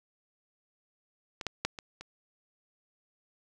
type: clicks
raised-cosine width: 0.2 ms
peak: -20 / -14 / -11 / -23 / -26 dBFS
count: 5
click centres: 1.412 / 1.467 / 1.65 / 1.788 / 2.01 s
effects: none